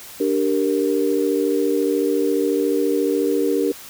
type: chord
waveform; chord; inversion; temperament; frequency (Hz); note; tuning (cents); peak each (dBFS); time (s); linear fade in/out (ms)
sine; G minor; second; equal; 293.7 / 392 / 466.2; D4 / G4 / Bb4; 0 / 0 / 0; -21; 0.2-3.72; 5
effects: white hiss -39 dBFS RMS until 3.89 s